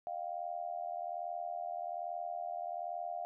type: tone with amplitude modulation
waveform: sine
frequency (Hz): 698.5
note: F5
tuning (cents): 0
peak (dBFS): -33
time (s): 0.07-3.25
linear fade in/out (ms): 0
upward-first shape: sine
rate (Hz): 81.2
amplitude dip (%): 90
effects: none